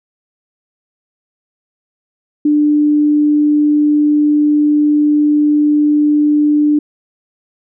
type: tone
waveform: sine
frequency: 297.2 Hz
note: D4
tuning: 21 cents sharp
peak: -8 dBFS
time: 2.45-6.79 s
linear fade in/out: 5 ms
effects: none